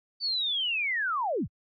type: linear sweep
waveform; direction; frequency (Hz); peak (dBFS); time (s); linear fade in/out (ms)
sine; down; 4586 to 41.2; -26; 0.2-1.48; 50
effects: AAC 48 kbps